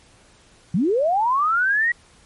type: linear sweep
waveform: sine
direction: up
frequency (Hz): 148.5 to 1934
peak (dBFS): -16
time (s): 0.74-1.92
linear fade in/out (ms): 5
effects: pink hiss -53 dBFS RMS until 2.25 s + MP3 48 kbps